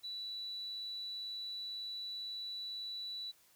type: tone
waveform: sine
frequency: 3951 Hz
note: B7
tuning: in tune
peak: -40 dBFS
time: 0.03-3.32 s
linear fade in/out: 20 ms
effects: white hiss -67 dBFS RMS until 3.55 s